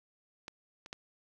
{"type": "clicks", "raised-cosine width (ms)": 0.2, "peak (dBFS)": [-25, -30, -23], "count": 3, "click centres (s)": [0.481, 0.861, 0.929], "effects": []}